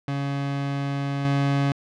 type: tone with level steps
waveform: 30% pulse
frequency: 140 Hz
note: C#3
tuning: 18 cents sharp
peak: -22 / -17 dBFS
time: 0.08-1.72 s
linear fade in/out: 2 ms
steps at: 1.25 s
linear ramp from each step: 2 ms
effects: low-pass 4000 Hz 12 dB/octave